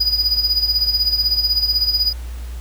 triangle tone with tremolo, 4931 Hz, D#8, 16 cents flat, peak -11 dBFS, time 0-2.13 s, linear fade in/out 10 ms, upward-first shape sine, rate 16 Hz, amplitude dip 70%, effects added 60 Hz sine -26 dBFS peak until 2.6 s + pink hiss -43 dBFS RMS until 2.6 s

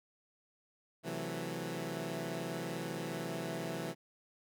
15% pulse chord, F# half-diminished seventh, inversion second, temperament equal, 130.81 / 164.81 / 185 / 220 Hz, C3 / E3 / F#3 / A3, 0 / 0 / 0 / 0 cents, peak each -38 / -34 / -38 / -39 dBFS, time 1.03-3.95 s, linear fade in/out 50 ms, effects none

